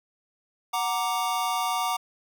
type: chord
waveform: square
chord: Gb augmented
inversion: none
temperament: equal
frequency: 740 / 932.3 / 1174.7 Hz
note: Gb5 / Bb5 / D6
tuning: 0 / 0 / 0 cents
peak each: -30 dBFS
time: 0.73-1.97 s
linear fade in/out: 10 ms
effects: none